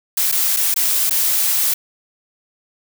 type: noise with dropouts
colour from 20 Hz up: blue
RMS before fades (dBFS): -17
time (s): 0.17-1.74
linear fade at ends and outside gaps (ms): 5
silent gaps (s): 0.316-0.323 / 0.565-0.569 / 0.742-0.761 / 1.097-1.107
effects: none

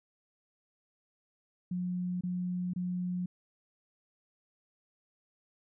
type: tone bursts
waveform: sine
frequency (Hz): 179.7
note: F3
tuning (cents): +50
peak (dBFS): -31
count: 3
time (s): 1.71-3.26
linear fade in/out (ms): 5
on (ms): 500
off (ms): 25
effects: none

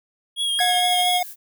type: tone with vibrato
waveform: square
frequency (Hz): 3285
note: G#7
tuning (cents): -20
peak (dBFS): -21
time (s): 0.36-1.21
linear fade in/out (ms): 50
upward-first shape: triangle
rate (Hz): 4.4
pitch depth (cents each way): 37
type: tone with exponential decay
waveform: square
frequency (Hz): 1661.2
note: G#6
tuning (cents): 0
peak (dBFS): -23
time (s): 0.59-1.33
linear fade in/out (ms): 0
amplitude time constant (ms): 160
type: tone with tremolo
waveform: square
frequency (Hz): 721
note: F#5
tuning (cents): -45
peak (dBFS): -19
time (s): 0.6-1.23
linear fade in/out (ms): 5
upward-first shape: triangle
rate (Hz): 13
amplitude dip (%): 25
type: noise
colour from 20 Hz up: violet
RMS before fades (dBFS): -37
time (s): 0.85-1.36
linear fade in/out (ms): 50
effects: none

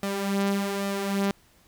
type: tone with flanger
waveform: sawtooth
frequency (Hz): 198.4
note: G3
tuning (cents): +21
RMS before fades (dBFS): -27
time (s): 0.03-1.31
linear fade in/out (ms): 0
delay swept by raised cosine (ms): 1.6 to 5.1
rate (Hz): 1.2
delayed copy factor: +0.55
effects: pink hiss -60 dBFS RMS until 1.67 s

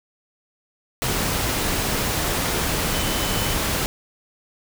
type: tone in noise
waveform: sine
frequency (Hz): 3024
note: F#7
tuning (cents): +37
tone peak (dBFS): -32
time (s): 2.94-3.54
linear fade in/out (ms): 0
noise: pink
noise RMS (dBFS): -23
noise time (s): 1.02-3.86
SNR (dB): -12
effects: none

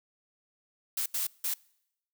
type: noise bursts at uneven times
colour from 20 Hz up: blue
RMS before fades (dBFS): -31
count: 3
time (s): 0.97-1.06 / 1.14-1.27 / 1.44-1.54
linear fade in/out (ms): 5
effects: noise-tail reverb RT60 0.8 s tail -25 dB re dry

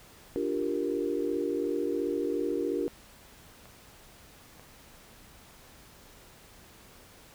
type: chord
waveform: sine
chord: G minor seventh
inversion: second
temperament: equal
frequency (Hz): 293.7 / 349.2 / 392 / 466.2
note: D4 / F4 / G4 / Bb4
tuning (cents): 0 / 0 / 0 / 0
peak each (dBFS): -33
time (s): 0.36-2.88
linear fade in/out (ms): 0
type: clicks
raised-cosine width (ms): 0.5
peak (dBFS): -37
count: 2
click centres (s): 3.656 / 4.596
effects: pink hiss -54 dBFS RMS until 7.34 s

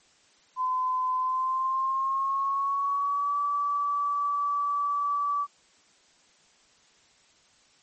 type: tone with pitch glide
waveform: sine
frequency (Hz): 1021 to 1152.7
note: C6 to D6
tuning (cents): -43 to -33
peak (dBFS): -24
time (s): 0.56-5.47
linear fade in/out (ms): 50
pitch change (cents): +210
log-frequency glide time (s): 1.15-3.38
effects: white hiss -61 dBFS RMS until 7.82 s + MP3 32 kbps

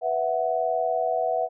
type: chord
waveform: sine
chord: B suspended fourth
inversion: none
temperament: equal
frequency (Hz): 493.9 / 659.3 / 740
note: B4 / E5 / F#5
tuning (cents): 0 / 0 / 0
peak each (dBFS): -29 / -25 / -26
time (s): 0.01-1.49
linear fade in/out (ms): 50
effects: none

